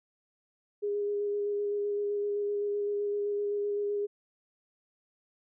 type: tone with vibrato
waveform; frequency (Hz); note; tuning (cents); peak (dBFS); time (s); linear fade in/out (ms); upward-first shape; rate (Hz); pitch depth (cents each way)
sine; 409.8; G#4; -23; -28; 0.82-4.07; 20; square; 7.8; 10
effects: none